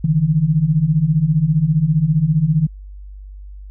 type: beating tone pair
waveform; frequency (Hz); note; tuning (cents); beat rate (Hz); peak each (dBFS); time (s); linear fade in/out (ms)
sine; 145.5 / 160.5; D3 / E3; -16 / -46; 15; -17 / -14; 0.04-2.67; 5
effects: added 49 Hz sine -32 dBFS peak until 3.7 s